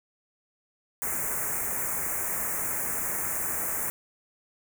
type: band-stop noise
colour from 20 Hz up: white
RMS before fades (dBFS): -30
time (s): 1.02-3.9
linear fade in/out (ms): 0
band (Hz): 2200 to 6700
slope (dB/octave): 48
effects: none